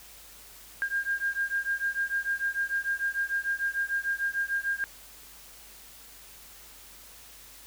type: beating tone pair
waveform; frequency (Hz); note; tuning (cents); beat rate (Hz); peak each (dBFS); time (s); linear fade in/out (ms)
sine; 1605 / 1611.7; G6 / G6; +40 / +48; 6.7; -30 / -30; 0.82-4.84; 0
effects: added 50 Hz sine -59 dBFS peak until 7.66 s + white hiss -50 dBFS RMS until 7.66 s